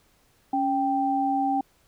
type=tone pair together; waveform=sine; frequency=277.3 / 784.3 Hz; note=C#4 / G5; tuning=+1 / +1 cents; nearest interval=octave + tritone; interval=1800 cents; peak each=-26 / -23 dBFS; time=0.53-1.61 s; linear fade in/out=5 ms; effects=pink hiss -63 dBFS RMS until 1.87 s